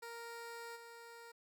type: tone with level steps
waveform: 15% pulse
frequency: 466.2 Hz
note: A#4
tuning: in tune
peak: -40 / -46 dBFS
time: 0.02-1.32 s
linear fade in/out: 10 ms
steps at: 0.75 s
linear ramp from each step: 20 ms
effects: none